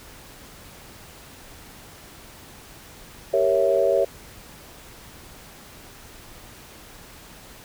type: chord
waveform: sine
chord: G diminished seventh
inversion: none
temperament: equal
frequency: 392 / 466.2 / 554.4 / 659.3 Hz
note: G4 / Bb4 / Db5 / Fb5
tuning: 0 / 0 / 0 / 0 cents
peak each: -24 / -24 / -20 / -23 dBFS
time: 3.33-4.05 s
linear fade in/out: 10 ms
effects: pink hiss -45 dBFS RMS until 7.64 s